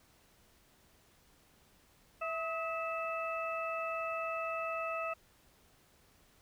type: harmonic tone with a mistuned harmonic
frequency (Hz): 657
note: E5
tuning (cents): -6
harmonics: 1 / 2 / 3 / 4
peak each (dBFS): -38 / -38 / -51 / -41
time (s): 2.21-5.14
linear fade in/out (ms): 10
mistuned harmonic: 2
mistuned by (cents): -48
effects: pink hiss -66 dBFS RMS until 6.41 s